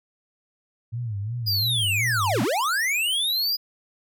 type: tone with vibrato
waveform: sine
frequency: 110 Hz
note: A2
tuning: in tune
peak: -26 dBFS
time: 0.92-2.45 s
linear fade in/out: 20 ms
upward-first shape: sine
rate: 2.8 Hz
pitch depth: 180 cents each way
type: linear two-way sweep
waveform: square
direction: down then up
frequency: 4966 to 181.9 to 4966 Hz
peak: -22 dBFS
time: 1.46-3.57 s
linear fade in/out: 20 ms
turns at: 2.42 s
effects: none